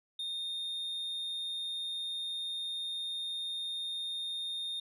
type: tone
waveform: sine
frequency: 3663 Hz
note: A#7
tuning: 31 cents flat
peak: -32 dBFS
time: 0.19-4.8 s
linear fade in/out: 5 ms
effects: tanh soft clip ceiling -34 dBFS